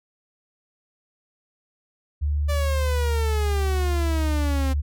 sine tone with pitch glide, 73.42 to 72.33 Hz, D2 to D2, 0 to -26 cents, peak -20 dBFS, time 2.21-4.82 s, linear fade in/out 20 ms, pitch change -26 cents, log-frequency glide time 3.26-3.35 s
sawtooth exponential sweep, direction down, 587.3 to 261.6 Hz, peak -23 dBFS, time 2.48-4.74 s, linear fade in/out 20 ms
effects none

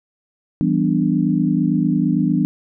sine chord, E minor seventh, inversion none, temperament equal with one note detuned, 164.81 / 193.63 / 246.9 / 293.7 Hz, E3 / G3 / B3 / D4, 0 / -21 / 0 / 0 cents, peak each -20 dBFS, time 0.61-2.45 s, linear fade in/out 0 ms, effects none

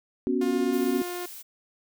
sine chord, B suspended second, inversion none, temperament equal, 246.9 / 277.2 / 370 Hz, B3 / C#4 / F#4, 0 / 0 / 0 cents, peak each -27 dBFS, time 0.27-1.02 s, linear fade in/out 0 ms
sawtooth tone, 354.9 Hz, F4, 28 cents sharp, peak -28 dBFS, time 0.41-1.26 s, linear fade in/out 5 ms
blue noise, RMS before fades -42 dBFS, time 0.72-1.43 s, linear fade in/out 20 ms
effects none

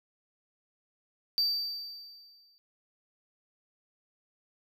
triangle tone with exponential decay, 4644 Hz, D8, 20 cents flat, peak -22 dBFS, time 1.38-2.58 s, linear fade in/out 0 ms, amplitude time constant 260 ms, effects none

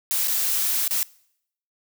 blue noise with dropouts, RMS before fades -23 dBFS, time 0.11-1.03 s, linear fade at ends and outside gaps 0 ms, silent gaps 0.275-0.281 / 0.878-0.909 s, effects noise-tail reverb RT60 0.7 s tail -23 dB re dry

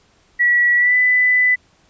sine tone with pitch glide, 1935 to 1996.3 Hz, B6 to B6, -36 to +18 cents, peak -11 dBFS, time 0.39-1.56 s, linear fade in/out 20 ms, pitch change +54 cents, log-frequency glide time 0.76-0.96 s, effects pink hiss -56 dBFS RMS until 1.89 s + resampled to 16000 Hz

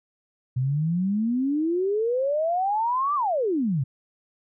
sine exponential two-way sweep, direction up then down, 123.3 to 1202 to 123.3 Hz, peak -21 dBFS, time 0.56-3.84 s, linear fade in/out 10 ms, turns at 3.15 s, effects none

